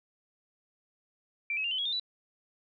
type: tone with pitch steps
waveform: sine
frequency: 2349 / 2562 / 2793 / 3046 / 3322 / 3623 / 3951 Hz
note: D7 / E7 / F7 / F#7 / G#7 / A7 / B7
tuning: 0 / -50 / -1 / +50 / 0 / +50 / 0 cents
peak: -29 dBFS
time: 1.5-1.997 s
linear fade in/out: 2 ms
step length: 71 ms
effects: none